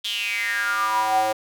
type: tone with high-pass filter sweep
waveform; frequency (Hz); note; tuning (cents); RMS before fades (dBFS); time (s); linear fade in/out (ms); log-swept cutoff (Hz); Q
square; 108.8; A2; -19; -23; 0.04-1.33; 10; 3400 to 610; 8.3
effects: none